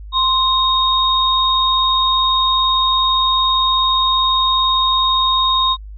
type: tone pair together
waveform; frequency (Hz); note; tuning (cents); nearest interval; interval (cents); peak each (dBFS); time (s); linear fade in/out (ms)
sine; 1046.5 / 3729; C6 / A#7; 0 / 0; octave + minor seventh; 2200; -15; 0.12-5.77; 50
effects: added 51 Hz sine -30 dBFS peak until 5.97 s